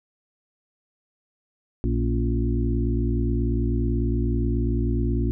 harmonic tone with a mistuned harmonic, 58.27 Hz, A#1, in tune, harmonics 1 / 2 / 4 / 5 / 6, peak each -23 / -26 / -29 / -30 / -31 dBFS, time 1.84-5.31 s, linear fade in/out 0 ms, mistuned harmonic 5, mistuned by -53 cents, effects none

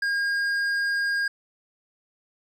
triangle tone with hard clipping, 1621 Hz, G#6, 42 cents flat, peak -24 dBFS, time 0.02-1.28 s, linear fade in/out 5 ms, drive 10 dB, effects resampled to 32000 Hz

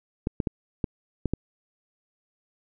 clicks, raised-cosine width 3 ms, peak -12 dBFS, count 6, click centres 0.271 / 0.402 / 0.472 / 0.842 / 1.257 / 1.336 s, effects none

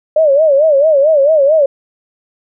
sine tone with vibrato, 591 Hz, D5, 11 cents sharp, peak -6 dBFS, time 0.16-1.66 s, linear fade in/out 5 ms, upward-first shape sine, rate 4.5 Hz, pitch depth 150 cents each way, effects none

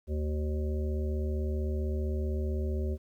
harmonic tone, 75.6 Hz, D#2, 49 cents flat, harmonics 1 / 3 / 5 / 7 / 8, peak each -29 / -39 / -38 / -44 / -47 dBFS, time 0.07-2.98 s, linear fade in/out 50 ms, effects 11-bit

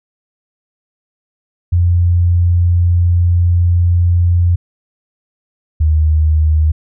sine tone pair in turn, 87.3 / 77.73 Hz, F2 / D#2, 0 / -1 cents, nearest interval major second, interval 201 cents, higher first, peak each -8 dBFS, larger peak neither, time 1.72-4.56 / 5.8-6.72 s, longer first, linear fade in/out 10 ms, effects none

